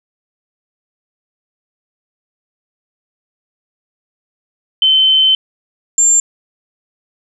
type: tone pair in turn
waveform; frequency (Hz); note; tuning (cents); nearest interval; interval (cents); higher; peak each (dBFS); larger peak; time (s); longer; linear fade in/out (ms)
sine; 3074 / 7325; G7 / A#8; -35 / -31; octave + minor third; 1504; second; -7; neither; 4.82-5.35 / 5.98-6.2; first; 2
effects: none